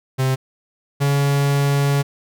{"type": "tone pair in turn", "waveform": "45% pulse", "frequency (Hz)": [131.4, 141.03], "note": ["C3", "C#3"], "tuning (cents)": [8, 30], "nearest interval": "minor second", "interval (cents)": 122, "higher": "second", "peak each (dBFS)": [-16, -15], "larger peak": "second", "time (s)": [[0.18, 0.36], [1, 2.03]], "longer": "second", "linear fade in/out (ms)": 20, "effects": []}